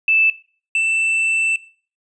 sine / triangle tone pair in turn, 2637 / 2661 Hz, E7 / E7, 0 / +16 cents, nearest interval unison, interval 16 cents, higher second, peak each -12 / -13 dBFS, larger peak first, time 0.08-0.3 / 0.75-1.56 s, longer second, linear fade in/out 2 ms, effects noise-tail reverb RT60 0.4 s tail -18 dB re dry + resampled to 22050 Hz

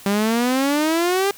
sawtooth exponential sweep, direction up, 196 to 405.2 Hz, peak -13 dBFS, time 0.06-1.31 s, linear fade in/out 2 ms, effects white hiss -43 dBFS RMS until 1.37 s

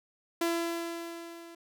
sawtooth tone with level ramp, 337.1 Hz, E4, 39 cents sharp, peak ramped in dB -22 to -43 dBFS, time 0.41-1.55 s, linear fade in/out 5 ms, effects none

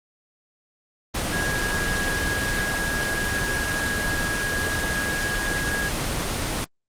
sine tone in noise, 1650 Hz, G#6, 12 cents flat, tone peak -25 dBFS, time 1.32-5.89 s, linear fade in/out 10 ms, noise pink, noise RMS -25 dBFS, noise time 1.14-6.65 s, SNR -3 dB, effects low-pass 11000 Hz 12 dB/octave + Opus 24 kbps

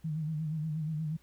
sine tone with vibrato, 155.7 Hz, D#3, 2 cents sharp, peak -31 dBFS, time 0.04-1.17 s, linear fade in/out 10 ms, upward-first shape sine, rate 8.4 Hz, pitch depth 64 cents each way, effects added 60 Hz sine -62 dBFS peak until 1.22 s + pink hiss -67 dBFS RMS until 1.22 s

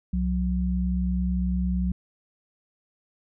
sine tone pair together, 64.5 / 182.21 Hz, C2 / F#3, -24 / -26 cents, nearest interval octave + tritone, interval 1798 cents, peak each -25 dBFS, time 0.13-1.92 s, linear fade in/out 5 ms, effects none

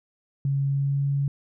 sine tone with pitch glide, 138.59 to 140.12 Hz, C#3 to C#3, 0 to +19 cents, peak -21 dBFS, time 0.45-1.28 s, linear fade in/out 2 ms, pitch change +19 cents, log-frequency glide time 0.66-1.06 s, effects none

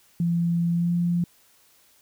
sine tone with pitch glide, 170.4 to 173.28 Hz, F3 to F3, -42 to -13 cents, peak -20 dBFS, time 0.2-1.24 s, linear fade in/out 2 ms, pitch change +29 cents, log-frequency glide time 0.72-0.93 s, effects white hiss -59 dBFS RMS until 2.01 s

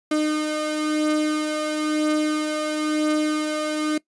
35% pulse beating tone pair, 304.7 / 305.7 Hz, D#4 / D#4, -36 / -30 cents, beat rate 1 Hz, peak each -26 / -20 dBFS, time 0.11-3.98 s, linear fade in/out 5 ms, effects noise-tail reverb RT60 0.1 s tail -21 dB re dry + resampled to 24000 Hz

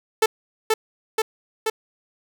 sawtooth tone with echo, 440 Hz, A4, in tune, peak -10 dBFS, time 0.22-0.26 s, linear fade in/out 5 ms, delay 480 ms, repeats 3, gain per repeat -2 dB, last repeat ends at 1.7 s, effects none

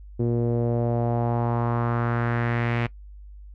sawtooth tone with low-pass filter sweep, 118.3 Hz, A#2, 26 cents sharp, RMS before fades -24 dBFS, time 0.19-2.87 s, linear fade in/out 10 ms, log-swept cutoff 380 to 2400 Hz, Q 2.5, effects noise-tail reverb RT60 0.1 s tail -19 dB re dry + added 50 Hz sine -40 dBFS peak until 3.54 s

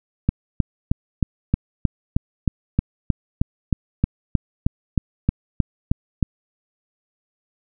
click train, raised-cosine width 5 ms, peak -4 dBFS, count 20, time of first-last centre 0.29-6.228 s, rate 3.2 Hz, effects none

